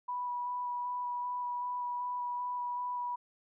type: tone with vibrato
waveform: sine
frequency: 981 Hz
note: B5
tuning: 12 cents flat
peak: -33 dBFS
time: 0.08-3.16 s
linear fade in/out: 10 ms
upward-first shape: square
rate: 2.6 Hz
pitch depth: 9 cents each way
effects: none